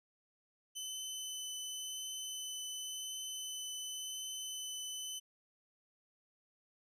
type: tone with vibrato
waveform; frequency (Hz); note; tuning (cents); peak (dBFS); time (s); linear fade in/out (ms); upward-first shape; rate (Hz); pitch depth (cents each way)
20% pulse; 3028; F#7; +39; -35; 0.75-5.2; 20; triangle; 0.92; 9
effects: none